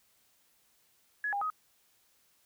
sine tone with pitch steps, 1687 / 807 / 1259 Hz, G#6 / G#5 / D#6, +27 / -50 / +20 cents, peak -30 dBFS, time 1.24-1.501 s, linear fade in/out 2 ms, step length 87 ms, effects white hiss -69 dBFS RMS until 2.45 s

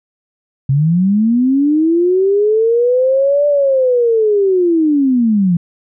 sine linear two-way sweep, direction up then down, 130.81 to 587.3 to 166 Hz, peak -9 dBFS, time 0.69-5.57 s, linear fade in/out 5 ms, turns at 3.47 s, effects none

